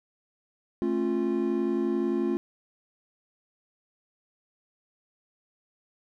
triangle chord, A augmented, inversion none, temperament equal with one note detuned, 220 / 271.5 / 349.2 Hz, A3 / C#4 / E#4, 0 / -36 / 0 cents, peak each -28 / -28 / -25 dBFS, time 0.82-2.37 s, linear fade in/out 0 ms, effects none

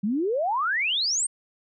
sine exponential sweep, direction up, 190.4 to 8950 Hz, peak -22 dBFS, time 0.03-1.27 s, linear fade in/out 10 ms, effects none

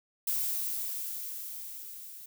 violet noise with level ramp, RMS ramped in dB -30 to -47 dBFS, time 0.27-2.26 s, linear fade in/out 5 ms, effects none

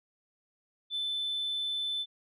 sine tone, 3520 Hz, A7, in tune, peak -29 dBFS, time 0.9-2.06 s, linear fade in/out 50 ms, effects tanh soft clip ceiling -27 dBFS

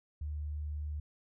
sine tone, 74.7 Hz, D2, 30 cents sharp, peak -35 dBFS, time 0.21-1 s, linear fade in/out 5 ms, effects none

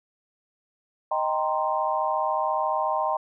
sine chord, C minor seventh, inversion first, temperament equal, 622.3 / 784 / 932.3 / 1046.5 Hz, Eb5 / G5 / Bb5 / C6, 0 / 0 / 0 / 0 cents, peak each -28 dBFS, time 1.11-3.17 s, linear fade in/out 5 ms, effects none

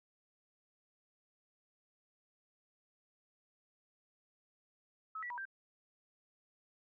sine tone with pitch steps, 1291 / 1947 / 968 / 1577 Hz, E6 / B6 / B5 / G6, -37 / -25 / -35 / +10 cents, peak -40 dBFS, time 5.15-5.454 s, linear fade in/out 5 ms, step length 76 ms, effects none

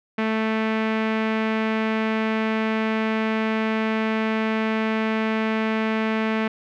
sawtooth tone with low-pass filter, 220 Hz, A3, in tune, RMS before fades -23 dBFS, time 0.18-6.48 s, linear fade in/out 5 ms, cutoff 2300 Hz, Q 1.9, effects none

